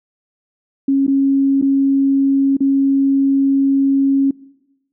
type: tone with dropouts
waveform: sine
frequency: 273.7 Hz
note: C#4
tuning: 22 cents flat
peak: -11 dBFS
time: 0.88-4.31 s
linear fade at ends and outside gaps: 5 ms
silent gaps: 1.067-1.078 / 1.615-1.623 / 2.569-2.605 s
effects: noise-tail reverb RT60 1.0 s tail -22 dB re dry